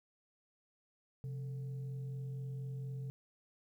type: tone with frequency modulation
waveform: sine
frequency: 132.4 Hz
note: C3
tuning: 21 cents sharp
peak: -39 dBFS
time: 1.24-3.1 s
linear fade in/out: 0 ms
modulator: 309 Hz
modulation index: 0.27
effects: 12-bit